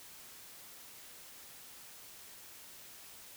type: silence
effects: white hiss -53 dBFS RMS until 3.36 s